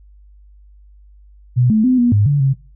sine tone with pitch steps, 123.9 / 217 / 254.9 / 241.3 / 102.9 / 143.6 / 135.4 Hz, B2 / A3 / C4 / B3 / G#2 / D3 / C#3, +6 / -24 / -45 / -40 / -16 / -39 / -40 cents, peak -10 dBFS, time 1.56-2.54 s, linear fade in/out 20 ms, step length 140 ms, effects noise-tail reverb RT60 0.3 s tail -17 dB re dry + added 50 Hz sine -42 dBFS peak until 2.75 s

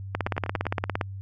two click trains, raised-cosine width 0.5 ms, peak -10 / -19 dBFS, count 16 / 5, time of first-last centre 0.15-1.012 / 0.27-0.655 s, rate 17.4 / 10.4 Hz, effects added 97 Hz sine -34 dBFS peak until 1.21 s

